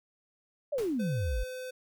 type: exponential sweep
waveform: sine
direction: down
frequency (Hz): 623 to 43.65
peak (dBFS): -28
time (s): 0.72-1.44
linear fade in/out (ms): 10
type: noise with exponential decay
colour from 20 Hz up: pink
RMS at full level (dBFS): -41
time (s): 0.78-1.13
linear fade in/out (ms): 2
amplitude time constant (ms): 74
type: tone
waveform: square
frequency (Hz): 510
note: C5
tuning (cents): -44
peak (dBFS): -38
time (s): 0.99-1.71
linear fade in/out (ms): 10
effects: none